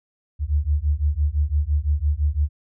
sine beating tone pair, 71.1 / 77 Hz, C#2 / D#2, +45 / -17 cents, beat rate 5.9 Hz, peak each -21 dBFS, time 0.39-2.49 s, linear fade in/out 50 ms, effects none

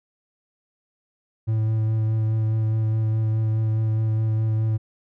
triangle tone with vibrato, 110 Hz, A2, in tune, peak -17 dBFS, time 1.47-4.78 s, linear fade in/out 20 ms, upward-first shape sine, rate 4.8 Hz, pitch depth 14 cents each way, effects none

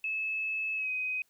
sine tone with pitch glide, 2600 to 2514 Hz, E7 to D#7, -24 to +17 cents, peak -30 dBFS, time 0.04-1.22 s, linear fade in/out 2 ms, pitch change -59 cents, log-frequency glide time 0.75-0.9 s, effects white hiss -71 dBFS RMS until 1.29 s

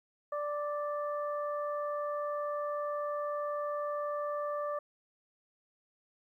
harmonic tone, 587.3 Hz, D5, in tune, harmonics 1 / 2 / 3, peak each -34 / -37 / -51 dBFS, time 0.32-4.79 s, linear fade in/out 5 ms, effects 12-bit

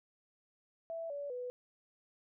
sine tone with pitch steps, 661 / 572.1 / 495.2 Hz, E5 / D5 / B4, +5 / -45 / +5 cents, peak -38 dBFS, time 0.9-1.5 s, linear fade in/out 0 ms, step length 200 ms, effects none

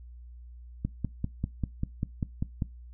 click train, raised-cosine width 5 ms, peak -16 dBFS, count 10, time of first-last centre 0.85-2.622 s, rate 5.08 Hz, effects noise-tail reverb RT60 0.2 s tail -21 dB re dry + added 60 Hz sine -44 dBFS peak until 2.93 s

